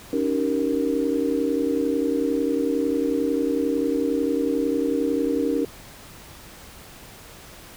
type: chord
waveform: sine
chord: Eb dominant seventh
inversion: third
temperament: just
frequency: 280 / 311.1 / 388.9 / 466.7 Hz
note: Db4 / Eb4 / G4 / Bb4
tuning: +18 / 0 / -14 / +2 cents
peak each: -24 / -26 / -29 / -25 dBFS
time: 0.13-5.65 s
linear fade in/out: 2 ms
effects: pink hiss -44 dBFS RMS until 7.76 s

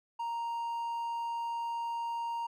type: tone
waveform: triangle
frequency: 932.3 Hz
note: A#5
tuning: in tune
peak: -31 dBFS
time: 0.19-2.47 s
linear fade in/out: 10 ms
effects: none

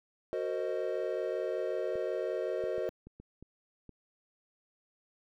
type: chord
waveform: triangle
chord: C half-diminished seventh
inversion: second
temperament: equal with one note detuned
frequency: 370 / 457.9 / 523.3 / 622.3 Hz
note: Gb4 / Bb4 / C5 / Eb5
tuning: 0 / -31 / 0 / 0 cents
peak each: -35 dBFS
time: 0.33-2.89 s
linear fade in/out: 0 ms
type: clicks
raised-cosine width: 3 ms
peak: -36 dBFS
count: 8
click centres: 1.956 / 2.639 / 2.781 / 2.891 / 3.07 / 3.2 / 3.426 / 3.893 s
effects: none

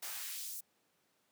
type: noise with high-pass filter sweep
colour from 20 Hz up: white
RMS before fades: -43 dBFS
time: 0.02-0.61 s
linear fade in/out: 10 ms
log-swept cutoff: 510 to 8700 Hz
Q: 0.83
effects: pink hiss -75 dBFS RMS until 1.31 s + high-pass 200 Hz 12 dB/octave

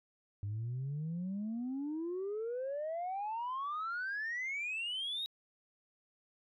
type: exponential sweep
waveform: sine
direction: up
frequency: 98.8 to 3833 Hz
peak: -34 dBFS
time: 0.43-5.26 s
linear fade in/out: 0 ms
effects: tanh soft clip ceiling -33 dBFS

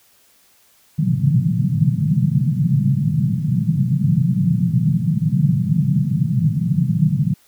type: band-pass noise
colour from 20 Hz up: white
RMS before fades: -17 dBFS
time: 0.98-7.34 s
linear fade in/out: 10 ms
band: 120 to 180 Hz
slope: 48 dB/octave
effects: white hiss -55 dBFS RMS until 7.47 s

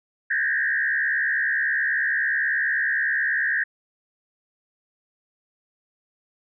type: tone with frequency modulation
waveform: sine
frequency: 1735 Hz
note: A6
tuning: 25 cents flat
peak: -20 dBFS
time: 0.3-3.64 s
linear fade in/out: 10 ms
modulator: 69.3 Hz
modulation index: 2.3
effects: none

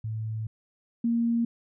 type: tone pair in turn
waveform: sine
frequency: 110 / 233.1 Hz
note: A2 / A#3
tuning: 0 / 0 cents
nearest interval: octave + minor second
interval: 1300 cents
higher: second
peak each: -29 / -22 dBFS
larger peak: second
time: 0.04-0.47 / 1.04-1.45 s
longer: first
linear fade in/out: 5 ms
effects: none

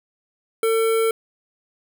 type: tone with notch filter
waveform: square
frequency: 450 Hz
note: A4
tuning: 39 cents sharp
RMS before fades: -19 dBFS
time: 0.63-1.11 s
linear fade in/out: 2 ms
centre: 5800 Hz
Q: 0.76
effects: none

